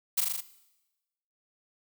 blue noise with echo, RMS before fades -25 dBFS, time 0.17-0.21 s, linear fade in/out 10 ms, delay 40 ms, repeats 5, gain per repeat -2 dB, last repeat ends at 0.41 s, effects noise-tail reverb RT60 1.0 s tail -17 dB re dry

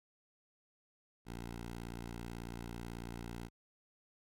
10% pulse tone, 58.2 Hz, A#1, 2 cents flat, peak -35 dBFS, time 1.25-3.5 s, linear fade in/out 50 ms, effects AAC 64 kbps

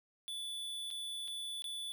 square tone with dropouts, 3468 Hz, A7, 26 cents flat, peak -40 dBFS, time 0.28-1.92 s, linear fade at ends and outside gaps 0 ms, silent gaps 0.904-0.911 / 1.277-1.281 / 1.621-1.642 s, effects none

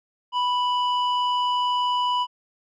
square tone with low-pass filter, 987.8 Hz, B5, in tune, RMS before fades -23 dBFS, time 0.32-2.27 s, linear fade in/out 50 ms, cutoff 2700 Hz, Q 1.6, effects none

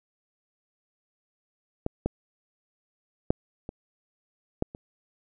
clicks, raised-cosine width 2 ms, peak -13 / -12 / -7 / -22 / -11 / -26 dBFS, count 6, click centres 1.864 / 2.06 / 3.305 / 3.691 / 4.624 / 4.749 s, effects none

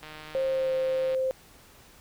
click train, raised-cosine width 0.3 ms, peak -27 dBFS, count 173, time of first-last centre 0.03-1.147 s, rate 154 Hz
sine tone with pitch glide, 531 to 522.8 Hz, C5 to C5, +25 to -1 cents, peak -24 dBFS, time 0.35-1.31 s, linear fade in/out 0 ms, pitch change -26 cents, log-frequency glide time 0.46-0.72 s
effects pink hiss -54 dBFS RMS until 2 s

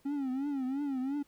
triangle tone with vibrato, 272.3 Hz, C#4, 31 cents flat, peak -29 dBFS, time 0.05-1.23 s, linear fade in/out 10 ms, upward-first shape triangle, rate 2.9 Hz, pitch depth 140 cents each way, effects pink hiss -68 dBFS RMS until 1.27 s

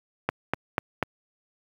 click train, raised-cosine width 0.5 ms, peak -8 dBFS, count 4, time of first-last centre 0.29-1.027 s, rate 4.07 Hz, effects high-pass 80 Hz 12 dB/octave + 8-bit

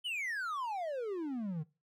triangle exponential sweep, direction down, 3095 to 145.8 Hz, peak -33 dBFS, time 0.04-1.64 s, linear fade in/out 20 ms, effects noise-tail reverb RT60 0.3 s tail -20 dB re dry

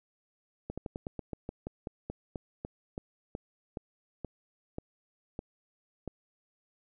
slowing click train, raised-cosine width 2 ms, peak -23 dBFS, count 20, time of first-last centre 0.7-6.077 s, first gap 76 ms, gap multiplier 1.13, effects none

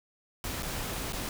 pink noise with dropouts, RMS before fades -35 dBFS, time 0.44-1.29 s, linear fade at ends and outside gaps 1 ms, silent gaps 0.625-0.63 / 1.124-1.131 s, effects none

